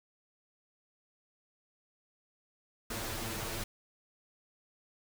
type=noise with comb filter; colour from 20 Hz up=pink; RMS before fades=-38 dBFS; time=2.9-3.64 s; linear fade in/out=5 ms; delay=8.9 ms; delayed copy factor=+0.95; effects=none